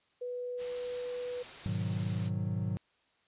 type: tone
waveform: sine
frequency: 492.8 Hz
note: B4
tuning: 4 cents flat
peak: -35 dBFS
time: 0.21-1.43 s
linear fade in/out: 10 ms
type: noise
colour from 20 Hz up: white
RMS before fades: -46 dBFS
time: 0.57-2.31 s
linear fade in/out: 50 ms
type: chord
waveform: triangle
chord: G# minor seventh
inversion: none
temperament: equal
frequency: 103.83 / 123.47 / 155.56 / 185 Hz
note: G#2 / B2 / D#3 / F#3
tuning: 0 / 0 / 0 / 0 cents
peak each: -32 / -36 / -36 / -35 dBFS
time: 1.66-2.77 s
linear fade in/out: 0 ms
effects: white hiss -71 dBFS RMS until 3.27 s + resampled to 8000 Hz